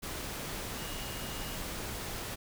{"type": "tone in noise", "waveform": "sine", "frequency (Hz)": 2867, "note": "F7", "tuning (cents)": 45, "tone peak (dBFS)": -48, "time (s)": [0.77, 1.57], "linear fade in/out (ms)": 20, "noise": "pink", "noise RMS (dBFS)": -39, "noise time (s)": [0.02, 2.36], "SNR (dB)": -12, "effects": []}